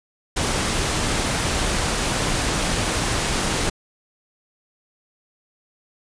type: noise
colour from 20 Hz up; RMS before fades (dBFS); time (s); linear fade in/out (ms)
pink; -22; 0.36-3.7; 10
effects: resampled to 22050 Hz